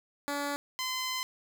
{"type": "tone pair in turn", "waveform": "10% pulse", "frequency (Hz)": [286.1, 1027.8], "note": ["D4", "C6"], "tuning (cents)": [-45, -31], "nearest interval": "octave + minor seventh", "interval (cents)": 2214, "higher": "second", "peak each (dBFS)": -23, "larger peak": "neither", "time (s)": [[0.28, 0.56], [0.79, 1.23]], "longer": "second", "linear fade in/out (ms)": 0, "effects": []}